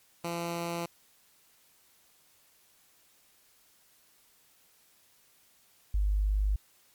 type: tone pair in turn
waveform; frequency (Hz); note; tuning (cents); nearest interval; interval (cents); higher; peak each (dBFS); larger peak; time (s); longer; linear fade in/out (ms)
10% pulse / sine; 170.3 / 50.63; F3 / G#1; -43 / -43; octave + major sixth; 2100; first; -24; neither; 0.24-0.86 / 5.94-6.56; neither; 5
effects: white hiss -64 dBFS RMS until 6.94 s + MP3 96 kbps